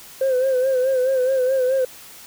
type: tone with vibrato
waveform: sine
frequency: 519 Hz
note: C5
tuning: 14 cents flat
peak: -14 dBFS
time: 0.21-1.85 s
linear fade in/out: 5 ms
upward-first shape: sine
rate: 4.7 Hz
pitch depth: 62 cents each way
effects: tanh soft clip ceiling -14 dBFS + white hiss -42 dBFS RMS until 2.26 s